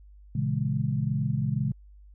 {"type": "chord", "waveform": "sine", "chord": "A# half-diminished seventh", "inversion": "none", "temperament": "equal", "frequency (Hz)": [116.54, 138.59, 164.81, 207.7], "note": ["A#2", "C#3", "E3", "G#3"], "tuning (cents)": [0, 0, 0, 0], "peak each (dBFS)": [-30, -27, -33, -32], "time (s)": [0.35, 1.72], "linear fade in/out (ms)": 5, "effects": ["added 50 Hz sine -48 dBFS peak until 2.14 s"]}